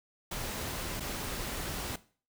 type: noise with dropouts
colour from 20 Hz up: pink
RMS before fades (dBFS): -37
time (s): 0.31-1.96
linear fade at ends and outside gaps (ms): 5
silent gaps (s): 0.998-1.004
effects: noise-tail reverb RT60 0.4 s tail -17 dB re dry